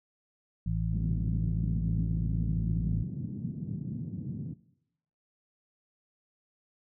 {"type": "harmonic tone", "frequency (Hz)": 55, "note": "A1", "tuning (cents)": 0, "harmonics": [1, 2, 3], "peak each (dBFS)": [-32, -32, -32], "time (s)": [0.66, 3.03], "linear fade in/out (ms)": 5}
{"type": "band-pass noise", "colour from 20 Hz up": "pink", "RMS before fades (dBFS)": -37, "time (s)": [0.91, 4.54], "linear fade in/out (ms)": 10, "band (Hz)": [120, 220], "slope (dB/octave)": 24}
{"effects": ["noise-tail reverb RT60 0.8 s tail -18 dB re dry"]}